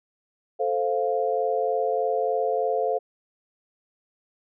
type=chord; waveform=sine; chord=F major; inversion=first; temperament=equal; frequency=440 / 523.3 / 698.5 Hz; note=A4 / C5 / F5; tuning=0 / 0 / 0 cents; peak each=-26 dBFS; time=0.59-2.99 s; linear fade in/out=20 ms; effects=none